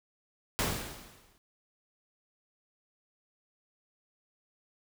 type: noise with exponential decay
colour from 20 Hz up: pink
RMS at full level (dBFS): -28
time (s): 0.59-1.38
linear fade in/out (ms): 0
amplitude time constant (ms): 170
effects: none